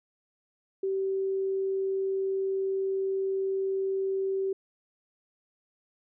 sine tone, 385.9 Hz, G4, 27 cents flat, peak -26 dBFS, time 0.83-4.53 s, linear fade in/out 5 ms, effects none

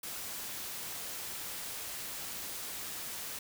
white noise, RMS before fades -41 dBFS, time 0.03-3.39 s, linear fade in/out 5 ms, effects none

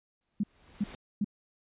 pink noise with exponential growth, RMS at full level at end -44 dBFS, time 0.21-0.95 s, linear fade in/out 1 ms, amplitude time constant 160 ms
sine tone bursts, 205.7 Hz, G#3, 16 cents flat, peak -25 dBFS, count 3, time 0.4-1.245 s, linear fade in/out 5 ms, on 35 ms, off 370 ms
effects resampled to 8000 Hz

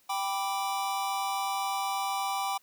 square chord, G major, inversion none, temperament equal, 784 / 987.8 / 1174.7 Hz, G5 / B5 / D6, 0 / 0 / 0 cents, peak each -32 / -36 / -36 dBFS, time 0.09-2.58 s, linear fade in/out 10 ms, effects white hiss -65 dBFS RMS until 2.62 s

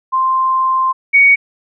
sine tone pair in turn, 1046.5 / 2239 Hz, C6 / C#7, 0 / +17 cents, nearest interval octave + minor second, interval 1317 cents, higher second, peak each -11 / -5 dBFS, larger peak second, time 0.12-0.93 / 1.13-1.36 s, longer first, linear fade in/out 20 ms, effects none

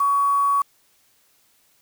sine tone with quantisation, 1125 Hz, C#6, 25 cents sharp, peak -16 dBFS, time 0-0.62 s, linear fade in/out 5 ms, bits 6, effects white hiss -61 dBFS RMS until 1.81 s

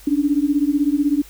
sine beating tone pair, 281.6 / 297.6 Hz, C#4 / D4, +27 / +23 cents, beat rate 16 Hz, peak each -18 dBFS, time 0.07-1.22 s, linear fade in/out 5 ms, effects added 50 Hz sine -44 dBFS peak until 1.29 s + white hiss -46 dBFS RMS until 1.29 s

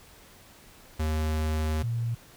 square / sine tone pair in turn, 77.9 / 116.72 Hz, D#2 / A#2, +3 / +3 cents, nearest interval perfect fifth, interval 700 cents, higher second, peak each -26 dBFS, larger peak neither, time 0.99-1.83 / 1.83-2.15 s, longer first, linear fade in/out 10 ms, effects pink hiss -53 dBFS RMS until 2.36 s

